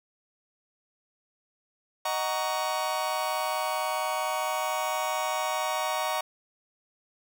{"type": "chord", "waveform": "40% pulse", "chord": "D# minor seventh", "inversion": "none", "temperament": "just", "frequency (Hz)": [622.3, 746.7, 933.4, 1120.1], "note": ["D#5", "F#5", "A#5", "C#6"], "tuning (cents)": [0, 16, 2, 18], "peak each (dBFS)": -32, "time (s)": [2.05, 6.21], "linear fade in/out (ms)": 5, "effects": []}